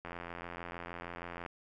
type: click train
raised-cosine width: 0.5 ms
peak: -27 dBFS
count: 123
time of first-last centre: 0.05-1.462 s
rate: 86.4 Hz
effects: none